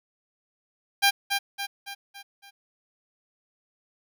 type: tone with echo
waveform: 10% pulse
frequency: 798 Hz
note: G5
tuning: 31 cents sharp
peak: -9 dBFS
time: 1.02-1.11 s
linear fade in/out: 20 ms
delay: 280 ms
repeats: 5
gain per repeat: -6 dB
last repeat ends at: 2.51 s
effects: none